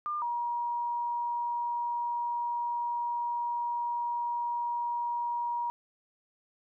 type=tone pair in turn; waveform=sine; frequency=1200 / 952.4 Hz; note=D6 / A#5; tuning=+37 / +37 cents; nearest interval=major third; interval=400 cents; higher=first; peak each=-30 / -29 dBFS; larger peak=second; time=0.06-0.22 / 0.22-5.7 s; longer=second; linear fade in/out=0 ms; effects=none